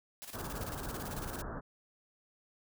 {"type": "noise with tremolo", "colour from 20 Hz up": "white", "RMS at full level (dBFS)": -45, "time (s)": [0.22, 1.42], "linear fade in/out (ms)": 0, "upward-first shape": "square", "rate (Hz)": 18, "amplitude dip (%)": 65}
{"type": "low-pass noise", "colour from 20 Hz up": "pink", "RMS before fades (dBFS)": -41, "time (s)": [0.33, 1.61], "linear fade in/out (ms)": 20, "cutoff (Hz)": 1700, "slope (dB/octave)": 96}
{"effects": []}